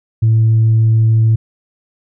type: tone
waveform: sine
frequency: 111.7 Hz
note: A2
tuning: 27 cents sharp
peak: -6 dBFS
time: 0.22-1.36 s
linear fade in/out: 10 ms
effects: tanh soft clip ceiling -5 dBFS